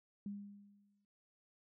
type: tone with exponential decay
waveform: sine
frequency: 202.4 Hz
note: G#3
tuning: 44 cents flat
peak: -39 dBFS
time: 0.26-1.05 s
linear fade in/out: 2 ms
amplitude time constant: 170 ms
effects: none